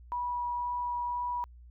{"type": "tone with vibrato", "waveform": "sine", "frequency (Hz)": 972, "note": "B5", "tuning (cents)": -28, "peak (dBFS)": -30, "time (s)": [0.12, 1.44], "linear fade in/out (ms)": 0, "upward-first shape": "sine", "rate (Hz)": 2, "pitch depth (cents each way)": 8, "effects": ["added 60 Hz sine -49 dBFS peak until 1.7 s"]}